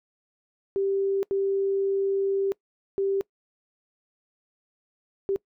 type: tone bursts at uneven times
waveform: sine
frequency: 392 Hz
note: G4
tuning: in tune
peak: -22 dBFS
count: 4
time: 0.76-1.23 / 1.31-2.52 / 2.98-3.21 / 5.29-5.36 s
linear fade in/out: 0 ms
effects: noise-tail reverb RT60 0.1 s tail -23 dB re dry